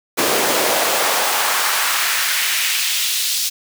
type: noise with high-pass filter sweep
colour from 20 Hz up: pink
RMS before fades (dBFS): -18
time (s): 0.17-3.5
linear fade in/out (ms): 20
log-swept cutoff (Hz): 320 to 4400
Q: 1.3
effects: none